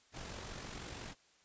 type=noise with amplitude modulation; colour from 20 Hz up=pink; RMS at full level=-44 dBFS; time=0.12-1.15 s; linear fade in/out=50 ms; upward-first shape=sine; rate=46 Hz; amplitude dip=45%; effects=white hiss -68 dBFS RMS until 1.44 s + resampled to 16000 Hz